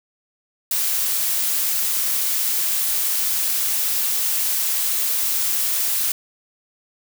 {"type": "noise", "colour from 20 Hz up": "blue", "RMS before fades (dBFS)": -21, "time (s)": [0.71, 6.12], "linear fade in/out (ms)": 2, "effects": []}